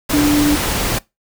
sine tone in noise, 293.9 Hz, D4, 1 cent sharp, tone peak -11 dBFS, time 0.13-0.56 s, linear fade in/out 10 ms, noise pink, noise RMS -19 dBFS, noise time 0.09-0.99 s, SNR +5 dB, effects noise-tail reverb RT60 0.2 s tail -22 dB re dry

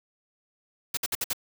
white noise bursts, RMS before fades -28 dBFS, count 5, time 0.94-1.332 s, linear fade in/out 5 ms, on 32 ms, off 58 ms, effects none

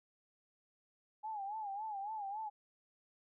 sine tone with vibrato, 830.6 Hz, G#5, in tune, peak -39 dBFS, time 1.23-2.5 s, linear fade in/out 20 ms, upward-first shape sine, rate 3.6 Hz, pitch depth 110 cents each way, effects none

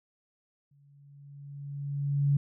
sine tone with exponential growth, 141.8 Hz, C#3, 40 cents sharp, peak -20 dBFS, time 0.71-2.37 s, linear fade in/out 5 ms, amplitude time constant 360 ms, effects none

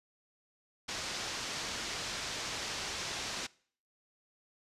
white low-pass noise, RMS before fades -39 dBFS, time 0.88-3.47 s, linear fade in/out 10 ms, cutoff 6300 Hz, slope 24 dB/octave, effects noise-tail reverb RT60 0.5 s tail -22 dB re dry + resampled to 32000 Hz

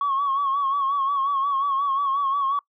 sine tone with vibrato, 1108.7 Hz, C#6, in tune, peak -19 dBFS, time 0.01-2.59 s, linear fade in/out 2 ms, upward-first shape sine, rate 5.6 Hz, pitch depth 60 cents each way, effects noise-tail reverb RT60 0.1 s tail -24 dB re dry + tanh soft clip ceiling -16 dBFS

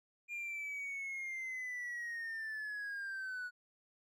triangle linear sweep, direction down, 2414 to 1460 Hz, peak -37 dBFS, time 0.28-3.51 s, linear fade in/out 50 ms, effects tanh soft clip ceiling -33 dBFS

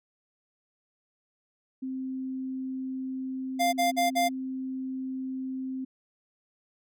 sine tone, 261.6 Hz, C4, in tune, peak -31 dBFS, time 1.82-5.85 s, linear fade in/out 10 ms
square tone bursts, 698.5 Hz, F5, in tune, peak -23 dBFS, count 4, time 3.59-4.291 s, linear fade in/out 20 ms, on 140 ms, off 47 ms
effects none

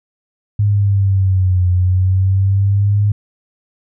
sine linear two-way sweep, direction down then up, 103.83 to 89.7 to 103.83 Hz, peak -10 dBFS, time 0.59-3.12 s, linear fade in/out 5 ms, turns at 1.69 s, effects none

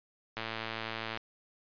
click train, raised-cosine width 0.3 ms, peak -20 dBFS, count 91, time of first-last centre 0.37-1.174 s, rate 112 Hz, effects resampled to 11025 Hz

